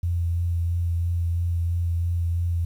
sine tone with vibrato, 85.6 Hz, F2, 34 cents flat, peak -21 dBFS, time 0.03-2.65 s, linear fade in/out 5 ms, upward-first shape sine, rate 3 Hz, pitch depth 18 cents each way, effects 9-bit

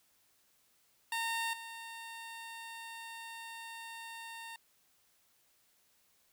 15% pulse tone with level steps, 915 Hz, A#5, 32 cents flat, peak -27 / -38 dBFS, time 1.12-4.56 s, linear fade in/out 2 ms, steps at 1.53 s, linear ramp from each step 5 ms, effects white hiss -71 dBFS RMS until 6.32 s

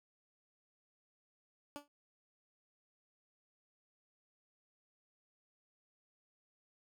15% pulse tone with exponential decay, 289.8 Hz, D4, 23 cents flat, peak -34 dBFS, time 1.76-1.88 s, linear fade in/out 0 ms, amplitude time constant 25 ms, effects none

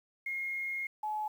sine tone pair in turn, 2144 / 853.2 Hz, C7 / G#5, +42 / +46 cents, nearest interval octave + major third, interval 1596 cents, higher first, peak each -33 / -32 dBFS, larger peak second, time 0.26-0.87 / 1.03-1.28 s, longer first, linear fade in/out 5 ms, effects 10-bit

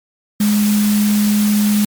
sine tone in noise, 208.6 Hz, G#3, 8 cents sharp, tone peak -11 dBFS, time 0.4-1.85 s, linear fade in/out 5 ms, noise white, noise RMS -24 dBFS, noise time 0.4-1.85 s, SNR +10 dB, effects MP3 96 kbps

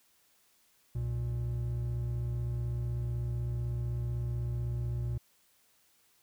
triangle tone pair together, 63 / 118.93 Hz, B1 / A#2, +35 / +35 cents, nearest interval major seventh, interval 1100 cents, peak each -35 / -30 dBFS, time 0.95-5.18 s, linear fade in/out 5 ms, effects white hiss -68 dBFS RMS until 6.22 s

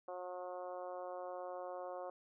harmonic tone, 180.7 Hz, F#3, 41 cents flat, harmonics 2 / 3 / 4 / 5 / 6 / 7 / 8, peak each -52 / -45 / -48 / -55 / -53 / -58 / -65 dBFS, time 0.08-2.1 s, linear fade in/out 2 ms, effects none

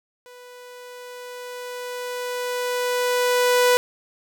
sawtooth tone with level ramp, 493.9 Hz, B4, in tune, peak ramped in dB -39 to -10 dBFS, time 0.26-3.77 s, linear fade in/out 0 ms, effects none

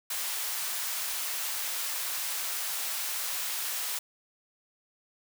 white high-pass noise, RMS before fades -33 dBFS, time 0.1-3.99 s, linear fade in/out 5 ms, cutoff 770 Hz, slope 12 dB/octave, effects none

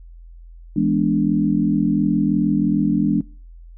sine chord, E dominant seventh, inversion none, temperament equal, 164.81 / 207.7 / 246.9 / 293.7 Hz, E3 / G#3 / B3 / D4, 0 / 0 / 0 / 0 cents, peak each -23 / -19 / -23 / -19 dBFS, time 0.76-3.21 s, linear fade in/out 5 ms, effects noise-tail reverb RT60 0.4 s tail -21 dB re dry + added 42 Hz sine -38 dBFS peak until 3.77 s

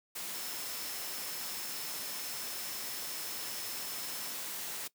sine tone in noise, 5274 Hz, E8, in tune, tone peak -47 dBFS, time 0.34-4.33 s, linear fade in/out 10 ms, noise white, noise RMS -40 dBFS, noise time 0.15-4.88 s, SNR -10 dB, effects noise-tail reverb RT60 0.1 s tail -19 dB re dry + high-pass 150 Hz 12 dB/octave

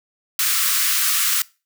white high-pass noise, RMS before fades -19 dBFS, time 0.39-1.42 s, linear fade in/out 2 ms, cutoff 1100 Hz, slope 96 dB/octave, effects noise-tail reverb RT60 0.3 s tail -22 dB re dry

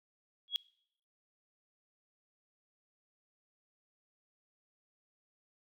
sine tone with exponential growth, 3322 Hz, G#7, in tune, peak -25 dBFS, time 0.48-0.56 s, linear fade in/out 0 ms, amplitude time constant 17 ms, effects noise-tail reverb RT60 0.7 s tail -23 dB re dry

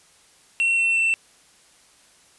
triangle tone with pitch steps, 2718 / 2701 / 2684 Hz, F7 / E7 / E7, -48 / +42 / +31 cents, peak -16 dBFS, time 0.6-1.14 s, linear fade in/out 0 ms, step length 180 ms, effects white hiss -55 dBFS RMS until 2.38 s + resampled to 24000 Hz

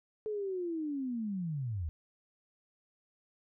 sine linear sweep, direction down, 435.5 to 72.5 Hz, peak -33 dBFS, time 0.26-1.89 s, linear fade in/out 0 ms, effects none

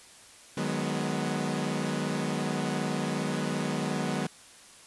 sawtooth chord, G# minor seventh, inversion second, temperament equal with one note detuned, 152.98 / 185 / 207.7 / 246.9 Hz, D#3 / F#3 / G#3 / B3, -29 / 0 / 0 / 0 cents, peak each -30 dBFS, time 0.57-4.27 s, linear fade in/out 5 ms, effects white hiss -52 dBFS RMS until 4.86 s + resampled to 24000 Hz

